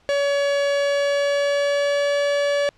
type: tone with pitch glide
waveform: 45% pulse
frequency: 566 to 572.2 Hz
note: C#5 to D5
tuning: +36 to -45 cents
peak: -18 dBFS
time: 0.09-2.69 s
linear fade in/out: 0 ms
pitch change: +19 cents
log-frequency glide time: 0.68-2.18 s
effects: pink hiss -58 dBFS RMS until 2.77 s + low-pass 5000 Hz 12 dB/octave